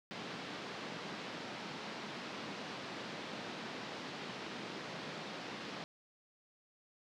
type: band-pass noise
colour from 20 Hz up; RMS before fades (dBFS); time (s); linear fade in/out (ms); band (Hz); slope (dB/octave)
pink; -45; 0.11-5.84; 0; 160 to 4800; 24
effects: none